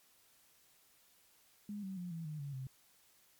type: tone with pitch steps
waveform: sine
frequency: 206.3 / 191.38 / 177.53 / 164.69 / 152.78 / 141.72 / 131.47 Hz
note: G#3 / G3 / F3 / E3 / D#3 / C#3 / C3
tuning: -11 / -41 / +29 / -1 / -31 / +39 / +9 cents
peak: -40 dBFS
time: 1.69-2.67 s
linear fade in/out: 2 ms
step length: 140 ms
effects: white hiss -68 dBFS RMS until 3.39 s + MP3 96 kbps